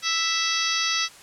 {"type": "harmonic tone with a mistuned harmonic", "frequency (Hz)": 659.3, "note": "E5", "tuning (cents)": 0, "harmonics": [2, 3, 4, 5, 6, 7, 8, 9], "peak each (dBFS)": [-30, -30, -30, -30, -30, -30, -30, -30], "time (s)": [0.02, 1.09], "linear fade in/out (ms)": 50, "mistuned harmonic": 6, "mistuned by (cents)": -35, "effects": ["white hiss -47 dBFS RMS until 1.22 s", "low-pass 9000 Hz 12 dB/octave"]}